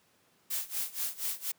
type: noise with tremolo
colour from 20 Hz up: blue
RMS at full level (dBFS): -32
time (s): 0.5-1.52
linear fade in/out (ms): 10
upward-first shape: sine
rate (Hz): 4.2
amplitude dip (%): 90
effects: pink hiss -67 dBFS RMS until 1.58 s + high-pass 150 Hz 12 dB/octave